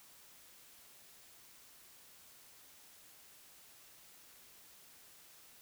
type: silence
effects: white hiss -60 dBFS RMS until 5.61 s